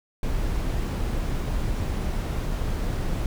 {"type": "noise", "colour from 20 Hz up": "brown", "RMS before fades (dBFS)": -26, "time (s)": [0.23, 3.26], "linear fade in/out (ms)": 2, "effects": []}